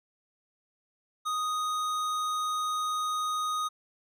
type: tone with tanh clipping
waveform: sine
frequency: 1244.5 Hz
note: D#6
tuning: in tune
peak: -30 dBFS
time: 1.25-3.69 s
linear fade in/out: 20 ms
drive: 17 dB
effects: none